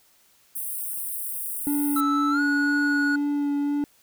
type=high-pass noise; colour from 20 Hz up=white; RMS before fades=-31 dBFS; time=0.55-2.01 s; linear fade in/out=10 ms; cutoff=8500 Hz; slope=96 dB/octave
type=tone with vibrato; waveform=triangle; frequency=287.7 Hz; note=D4; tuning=36 cents flat; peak=-20 dBFS; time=1.67-3.84 s; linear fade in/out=0 ms; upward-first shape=sine; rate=2 Hz; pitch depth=11 cents each way
type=tone with pitch glide; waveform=triangle; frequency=1314 to 1458 Hz; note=E6 to F#6; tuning=-6 to -26 cents; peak=-21 dBFS; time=1.96-3.16 s; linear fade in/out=5 ms; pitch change=+180 cents; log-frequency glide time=2.3-2.41 s
effects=white hiss -60 dBFS RMS until 4.02 s